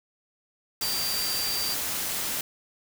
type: tone in noise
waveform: sine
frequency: 4699 Hz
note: D8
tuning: in tune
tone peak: -29 dBFS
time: 0.82-1.74 s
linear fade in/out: 2 ms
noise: white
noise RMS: -30 dBFS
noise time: 0.81-2.41 s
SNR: -2 dB
effects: none